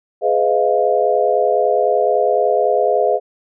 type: chord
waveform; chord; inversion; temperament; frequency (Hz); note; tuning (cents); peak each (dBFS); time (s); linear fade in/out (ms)
sine; F half-diminished seventh; first; just; 419.1 / 502.9 / 628.6 / 698.5; Ab4 / Cb5 / Eb5 / F5; +16 / +31 / +18 / 0; -18; 0.21-3.2; 50
effects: none